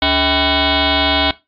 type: tone with frequency modulation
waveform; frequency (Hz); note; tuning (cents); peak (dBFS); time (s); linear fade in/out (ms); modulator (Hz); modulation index
sine; 1500; F#6; +23; -11; 0.02-1.31; 2; 357; 6.7
effects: noise-tail reverb RT60 0.2 s tail -17 dB re dry + MP3 96 kbps